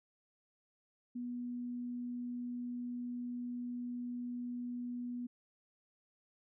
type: tone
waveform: sine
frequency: 243.9 Hz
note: B3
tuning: 21 cents flat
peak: -38 dBFS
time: 1.15-5.27 s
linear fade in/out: 10 ms
effects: none